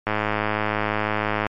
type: click train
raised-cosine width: 0.5 ms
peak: -7 dBFS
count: 149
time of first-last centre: 0.07-1.466 s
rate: 106 Hz
effects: MP3 48 kbps